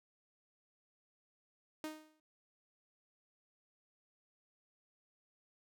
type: tone with exponential decay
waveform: sawtooth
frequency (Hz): 310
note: D#4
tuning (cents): -6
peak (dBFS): -34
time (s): 1.84-2.2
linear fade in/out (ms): 1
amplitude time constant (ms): 78
effects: none